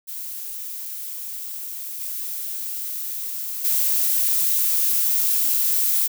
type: noise with level steps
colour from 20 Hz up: violet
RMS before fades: -32 / -29 / -20 dBFS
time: 0.07-6.08 s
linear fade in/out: 20 ms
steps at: 2 / 3.64 s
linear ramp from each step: 10 ms
effects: none